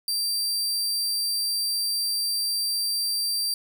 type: tone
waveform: sawtooth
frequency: 4699 Hz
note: D8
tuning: in tune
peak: -21 dBFS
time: 0.08-3.54 s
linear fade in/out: 2 ms
effects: none